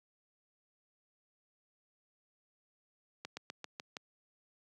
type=slowing click train; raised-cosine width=0.2 ms; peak=-24 dBFS; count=6; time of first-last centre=3.25-3.968 s; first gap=120 ms; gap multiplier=1.09; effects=high-pass 150 Hz 12 dB/octave